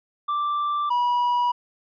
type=tone pair in turn; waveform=triangle; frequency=1174.7 / 971.8 Hz; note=D6 / B5; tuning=0 / -28 cents; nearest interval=minor third; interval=328 cents; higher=first; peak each=-20 / -17 dBFS; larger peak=second; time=0.28-0.9 / 0.9-1.52 s; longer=neither; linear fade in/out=10 ms; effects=resampled to 11025 Hz